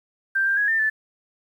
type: tone with pitch steps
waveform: sine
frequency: 1574 / 1588 / 1665 / 1798 / 1749 Hz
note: G6 / G6 / G#6 / A6 / A6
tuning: +7 / +22 / +4 / +37 / -11 cents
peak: -18 dBFS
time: 0.35-0.9 s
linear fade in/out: 10 ms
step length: 110 ms
effects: 9-bit